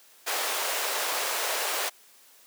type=high-pass noise; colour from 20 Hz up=pink; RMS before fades=-29 dBFS; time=0.26-1.9 s; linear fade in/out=20 ms; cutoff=470 Hz; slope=24 dB/octave; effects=white hiss -56 dBFS RMS until 2.46 s + high-pass 300 Hz 12 dB/octave